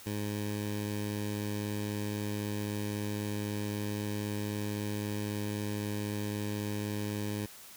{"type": "tone with notch filter", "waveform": "15% pulse", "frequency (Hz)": 103.83, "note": "G#2", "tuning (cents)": 0, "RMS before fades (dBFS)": -35, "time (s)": [0.06, 7.46], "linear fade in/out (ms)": 5, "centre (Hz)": 1200, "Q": 1.8, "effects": ["white hiss -51 dBFS RMS until 7.76 s"]}